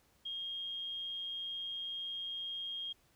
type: tone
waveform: sine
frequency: 3239 Hz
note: G#7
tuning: 44 cents flat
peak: -38 dBFS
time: 0.25-2.93 s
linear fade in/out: 10 ms
effects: pink hiss -70 dBFS RMS until 3.15 s